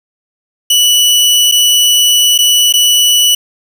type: tone with dropouts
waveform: sawtooth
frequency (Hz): 2956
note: F#7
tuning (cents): -2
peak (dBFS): -3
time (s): 0.7-3.35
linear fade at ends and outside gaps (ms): 5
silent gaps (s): 1.515-1.521 / 2.379-2.387 / 2.726-2.737
effects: 7-bit